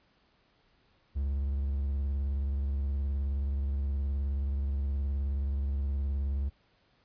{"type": "tone with vibrato", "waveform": "triangle", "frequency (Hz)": 69.3, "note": "C#2", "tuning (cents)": 0, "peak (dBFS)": -26, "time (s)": [1.15, 6.5], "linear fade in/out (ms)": 20, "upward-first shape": "sine", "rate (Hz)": 19, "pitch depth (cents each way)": 71, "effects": ["pink hiss -68 dBFS RMS until 7.04 s", "resampled to 11025 Hz"]}